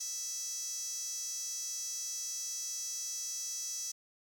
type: tone with high-pass filter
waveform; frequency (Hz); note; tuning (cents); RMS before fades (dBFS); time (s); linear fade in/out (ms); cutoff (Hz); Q
sawtooth; 657; E5; -6; -39; 0-3.92; 10; 6000; 6.8
effects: 10-bit